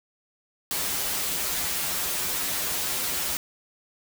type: noise with comb filter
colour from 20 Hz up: white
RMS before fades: -28 dBFS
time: 0.71-3.37 s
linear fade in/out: 0 ms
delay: 9 ms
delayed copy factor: -1
effects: none